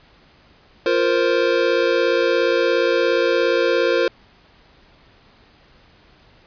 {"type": "chord", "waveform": "square", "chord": "F suspended fourth", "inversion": "none", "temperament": "equal", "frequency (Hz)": [349.2, 466.2, 523.3], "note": ["F4", "Bb4", "C5"], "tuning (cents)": [0, 0, 0], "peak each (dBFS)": [-22, -20, -20], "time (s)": [0.86, 4.08], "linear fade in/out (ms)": 2, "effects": ["pink hiss -52 dBFS RMS until 6.46 s", "resampled to 11025 Hz"]}